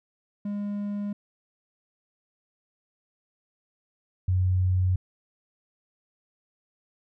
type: tone pair in turn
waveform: triangle / sine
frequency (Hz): 204.3 / 92.09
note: G#3 / F#2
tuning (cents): -28 / -8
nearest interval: octave + major second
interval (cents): 1380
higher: first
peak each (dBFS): -26 / -20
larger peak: second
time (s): 0.45-1.13 / 4.28-4.96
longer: neither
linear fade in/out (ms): 5
effects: none